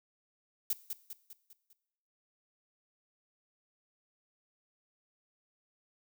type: noise with echo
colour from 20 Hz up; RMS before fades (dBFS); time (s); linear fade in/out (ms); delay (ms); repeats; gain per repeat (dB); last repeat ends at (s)
violet; -31; 0.7-0.73; 2; 200; 5; -6; 1.73
effects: noise-tail reverb RT60 0.8 s tail -17 dB re dry